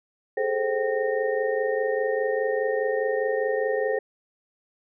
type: tone cluster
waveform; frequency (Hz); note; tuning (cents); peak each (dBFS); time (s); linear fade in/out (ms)
sine; 409.5 / 434.4 / 525 / 772 / 1842; G#4 / A4 / C5 / G5 / A#6; -24 / -22 / +6 / -27 / -21; -31 / -26 / -26 / -34 / -33; 0.37-3.99; 5
effects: none